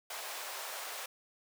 pink high-pass noise, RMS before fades -42 dBFS, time 0.1-1.06 s, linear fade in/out 5 ms, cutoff 570 Hz, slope 24 dB/octave, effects none

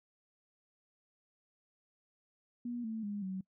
sine tone with pitch steps, 240.7 / 222 / 204.8 / 188.85 Hz, B3 / A3 / G#3 / F#3, -44 / +16 / -24 / +36 cents, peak -36 dBFS, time 2.65-3.41 s, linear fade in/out 5 ms, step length 190 ms, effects noise-tail reverb RT60 0.1 s tail -24 dB re dry

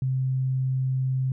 sine tone, 130.81 Hz, C3, in tune, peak -22 dBFS, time 0.02-1.32 s, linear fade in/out 2 ms, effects none

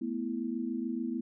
sine chord, A suspended second, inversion none, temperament equal, 220 / 246.9 / 329.6 Hz, A3 / B3 / E4, 0 / 0 / 0 cents, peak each -37 / -34 / -37 dBFS, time 0.01-1.21 s, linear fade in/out 10 ms, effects none

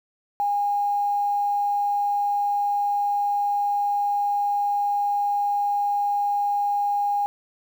sine tone with quantisation, 815 Hz, G#5, 33 cents flat, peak -20 dBFS, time 0.4-7.26 s, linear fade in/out 0 ms, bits 8, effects none

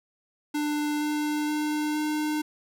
square tone with pitch steps, 297.3 / 299.4 / 301.5 / 303.5 Hz, D4 / D4 / D4 / D#4, +21 / +33 / +46 / -43 cents, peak -26 dBFS, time 0.54-2.42 s, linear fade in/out 10 ms, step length 470 ms, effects none

